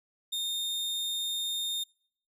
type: tone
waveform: 40% pulse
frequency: 3656 Hz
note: A#7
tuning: 34 cents flat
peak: -29 dBFS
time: 0.32-1.84 s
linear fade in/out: 10 ms
effects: noise-tail reverb RT60 0.6 s tail -26 dB re dry